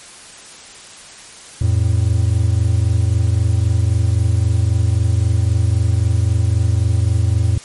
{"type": "tone pair together", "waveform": "triangle", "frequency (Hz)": [86.21, 110], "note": ["F2", "A2"], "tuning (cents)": [-22, 0], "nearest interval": "major third", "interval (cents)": 422, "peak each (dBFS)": -13, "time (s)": [1.61, 7.58], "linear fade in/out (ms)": 5, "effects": ["white hiss -38 dBFS RMS until 7.64 s", "MP3 48 kbps"]}